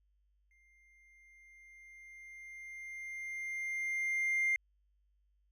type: tone with exponential growth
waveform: triangle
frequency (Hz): 2100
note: C7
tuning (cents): +6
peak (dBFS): -25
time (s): 0.51-4.56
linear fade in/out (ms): 1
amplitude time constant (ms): 880
effects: tanh soft clip ceiling -24 dBFS + added 50 Hz sine -70 dBFS peak until 5.51 s